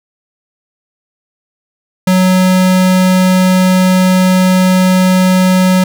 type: tone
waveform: square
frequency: 185 Hz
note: F#3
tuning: in tune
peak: -7 dBFS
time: 2.07-5.84 s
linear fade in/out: 5 ms
effects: none